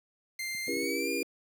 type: tone with pitch glide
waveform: sawtooth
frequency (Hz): 2095 to 2407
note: C7 to D7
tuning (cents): +2 to +42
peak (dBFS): -30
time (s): 0.39-1.23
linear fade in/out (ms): 5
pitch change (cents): +240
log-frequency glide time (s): 0.64-1.1
type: clicks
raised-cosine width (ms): 5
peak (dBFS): -37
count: 5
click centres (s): 0.549 / 0.672 / 0.734 / 0.767 / 0.832
type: chord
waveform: sine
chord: C# diminished seventh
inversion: none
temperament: just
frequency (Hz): 277.2 / 332.6 / 399.1 / 479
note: C#4 / E4 / G4 / Bb4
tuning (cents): 0 / +16 / +31 / +47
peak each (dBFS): -36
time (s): 0.68-1.23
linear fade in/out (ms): 2
effects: high-pass 150 Hz 12 dB/octave + 9-bit